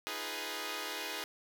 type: chord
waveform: 5% pulse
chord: F half-diminished seventh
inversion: third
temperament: equal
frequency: 311.1 / 349.2 / 415.3 / 493.9 Hz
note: Eb4 / F4 / Ab4 / Cb5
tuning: 0 / 0 / 0 / 0 cents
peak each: -32 / -35 / -30 / -31 dBFS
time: 0.07-1.24 s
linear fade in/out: 0 ms
effects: none